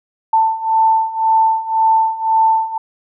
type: beating tone pair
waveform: sine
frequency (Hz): 888 / 889.9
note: A5 / A5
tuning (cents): +16 / +19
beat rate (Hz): 1.9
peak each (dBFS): -16 / -13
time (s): 0.33-2.78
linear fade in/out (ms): 5
effects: none